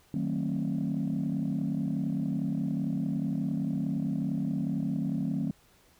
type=chord; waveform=sine; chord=D# diminished seventh; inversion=none; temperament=just; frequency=155.56 / 186.68 / 224 / 268.8 Hz; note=D#3 / F#3 / A3 / C4; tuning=0 / +16 / +31 / +47 cents; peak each=-32 dBFS; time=0.14-5.51 s; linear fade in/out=2 ms; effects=tanh soft clip ceiling -22 dBFS + pink hiss -62 dBFS RMS until 5.99 s